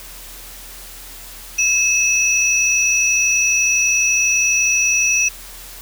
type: tone pair together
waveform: sine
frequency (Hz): 2601 / 5834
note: E7 / F#8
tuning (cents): -24 / -25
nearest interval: octave + major second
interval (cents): 1399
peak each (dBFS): -16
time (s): 1.58-5.29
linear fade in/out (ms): 10
effects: added 41 Hz sine -40 dBFS peak until 5.81 s + white hiss -37 dBFS RMS until 5.81 s